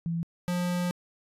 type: tone pair in turn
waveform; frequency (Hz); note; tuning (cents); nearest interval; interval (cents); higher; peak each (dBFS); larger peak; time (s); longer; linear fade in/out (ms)
sine / square; 167.4 / 177.35; E3 / F3; +27 / +27; minor second; 100; second; -27; neither; 0.06-0.23 / 0.48-0.91; second; 0
effects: resampled to 32000 Hz